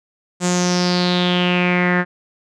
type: tone with low-pass filter sweep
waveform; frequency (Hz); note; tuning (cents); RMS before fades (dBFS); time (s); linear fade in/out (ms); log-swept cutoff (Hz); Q
sawtooth; 178.6; F3; +39; -17; 0.4-2.05; 50; 7600 to 1700; 5.7
effects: none